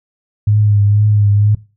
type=tone with vibrato; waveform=sine; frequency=103.83 Hz; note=G#2; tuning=in tune; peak=-8 dBFS; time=0.47-1.55 s; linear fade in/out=5 ms; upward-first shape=triangle; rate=2.1 Hz; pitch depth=41 cents each way; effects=noise-tail reverb RT60 0.3 s tail -19 dB re dry